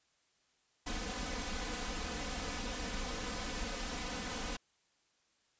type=noise with comb filter; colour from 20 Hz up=pink; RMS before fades=-39 dBFS; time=0.86-4.57 s; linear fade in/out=10 ms; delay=4 ms; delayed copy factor=+0.9; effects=white hiss -74 dBFS RMS until 5.59 s + resampled to 16000 Hz